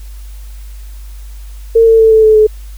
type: tone with pitch steps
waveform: sine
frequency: 455.1 / 449.9 / 444.7 / 439.6 / 434.5 / 429.6 Hz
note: A#4 / A4 / A4 / A4 / A4 / A4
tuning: -42 / +39 / +18 / -2 / -22 / -41 cents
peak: -3 dBFS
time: 1.75-2.47 s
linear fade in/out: 10 ms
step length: 120 ms
effects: added 50 Hz sine -26 dBFS peak until 2.77 s + white hiss -44 dBFS RMS until 2.77 s